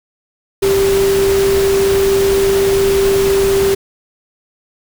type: tone in noise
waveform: sine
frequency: 392 Hz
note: G4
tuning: in tune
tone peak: -10 dBFS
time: 0.62-3.75 s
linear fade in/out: 10 ms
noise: pink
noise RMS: -21 dBFS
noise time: 0.62-3.75 s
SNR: +8 dB
effects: none